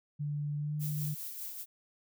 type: tone with pitch glide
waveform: sine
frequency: 146.83 to 150.18 Hz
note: D3 to D3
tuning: 0 to +39 cents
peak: -32 dBFS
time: 0.19-1.15 s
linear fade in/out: 20 ms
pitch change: +39 cents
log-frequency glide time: 0.57-0.75 s
type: noise with tremolo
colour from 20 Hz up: violet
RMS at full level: -40 dBFS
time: 0.79-1.66 s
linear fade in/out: 50 ms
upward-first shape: sine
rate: 5 Hz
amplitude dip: 40%
effects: none